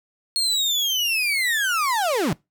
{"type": "linear sweep", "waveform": "35% pulse", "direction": "down", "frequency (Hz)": [4313, 126.5], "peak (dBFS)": -18, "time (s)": [0.36, 2.33], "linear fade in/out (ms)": 0, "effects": ["noise-tail reverb RT60 0.2 s tail -22 dB re dry"]}